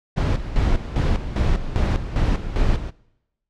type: noise with tremolo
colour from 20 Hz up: brown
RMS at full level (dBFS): -18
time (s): 0.16-2.91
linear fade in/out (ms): 20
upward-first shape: square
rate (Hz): 2.5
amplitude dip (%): 70
effects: noise-tail reverb RT60 0.9 s tail -23 dB re dry + low-pass 5000 Hz 12 dB/octave